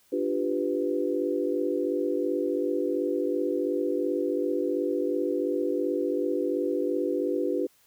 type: chord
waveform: sine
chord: G dominant seventh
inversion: second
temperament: equal with one note detuned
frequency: 293.7 / 349.2 / 392 / 498.2 Hz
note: D4 / F4 / G4 / B4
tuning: 0 / 0 / 0 / +15 cents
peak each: -30 dBFS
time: 0.12-7.67 s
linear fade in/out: 10 ms
effects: white hiss -63 dBFS RMS until 7.86 s